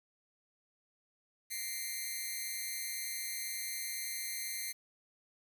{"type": "tone with amplitude modulation", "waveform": "5% pulse", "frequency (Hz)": 2093, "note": "C7", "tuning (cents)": 0, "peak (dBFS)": -23, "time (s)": [1.5, 4.73], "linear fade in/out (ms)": 20, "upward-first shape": "sine", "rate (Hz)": 223, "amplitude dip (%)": 95, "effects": ["10-bit"]}